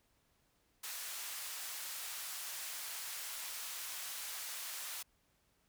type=band-pass noise; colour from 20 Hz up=white; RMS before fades=-44 dBFS; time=0.83-5.03 s; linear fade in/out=10 ms; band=860 to 16000 Hz; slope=12 dB/octave; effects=pink hiss -75 dBFS RMS until 5.68 s